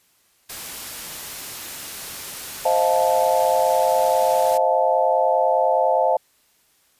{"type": "noise", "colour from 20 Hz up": "white", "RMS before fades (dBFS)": -33, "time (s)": [0.49, 4.58], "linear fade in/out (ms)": 10}
{"type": "chord", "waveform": "sine", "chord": "F dominant seventh", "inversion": "second", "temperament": "just", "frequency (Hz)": [523.8, 628.6, 698.5, 873.1], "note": ["C5", "Eb5", "F5", "A5"], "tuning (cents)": [2, 18, 0, -14], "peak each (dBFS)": -21, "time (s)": [2.65, 6.17], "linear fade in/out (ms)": 5}
{"effects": ["white hiss -61 dBFS RMS until 6.99 s", "resampled to 32000 Hz"]}